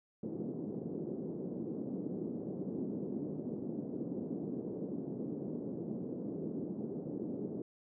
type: band-pass noise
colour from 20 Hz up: pink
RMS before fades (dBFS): -40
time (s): 0.23-7.62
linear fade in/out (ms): 2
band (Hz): 180 to 410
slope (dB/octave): 24
effects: none